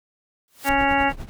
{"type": "noise with exponential growth", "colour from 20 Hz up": "white", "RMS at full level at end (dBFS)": -29, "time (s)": [0.48, 0.69], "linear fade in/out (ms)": 0, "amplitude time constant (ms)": 44}
{"type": "harmonic tone", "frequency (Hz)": 277.2, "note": "C#4", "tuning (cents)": 0, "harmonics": [1, 2, 3, 4, 5, 6, 7, 8, 10], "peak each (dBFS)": [-25, -27, -20, -33, -28, -28, -27, -29, -28], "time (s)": [0.64, 1.13], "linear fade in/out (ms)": 50}
{"type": "noise with tremolo", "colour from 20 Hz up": "brown", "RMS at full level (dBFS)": -29, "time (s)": [0.69, 1.29], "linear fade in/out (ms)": 0, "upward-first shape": "triangle", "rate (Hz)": 10, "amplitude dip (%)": 90}
{"effects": []}